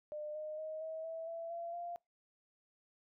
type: tone with pitch steps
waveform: sine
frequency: 602 / 614.3 / 626.8 / 639.6 / 652.7 / 666 / 679.6 / 693.5 Hz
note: D5 / D#5 / D#5 / D#5 / E5 / E5 / F5 / F5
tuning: +43 / -22 / +13 / +48 / -17 / +18 / -47 / -12 cents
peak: -40 dBFS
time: 0.12-1.96 s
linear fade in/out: 0 ms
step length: 230 ms
effects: noise-tail reverb RT60 0.2 s tail -25 dB re dry